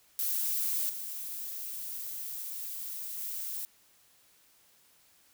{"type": "noise with level steps", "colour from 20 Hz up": "violet", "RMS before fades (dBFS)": [-31, -39, -37], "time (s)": [0.19, 3.65], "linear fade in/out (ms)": 0, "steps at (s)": [0.89, 3.18], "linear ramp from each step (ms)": 10, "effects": ["white hiss -64 dBFS RMS until 5.33 s"]}